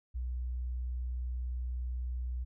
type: tone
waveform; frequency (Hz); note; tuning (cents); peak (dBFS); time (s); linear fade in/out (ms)
sine; 61.74; B1; 0; -33; 0.14-2.45; 20
effects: none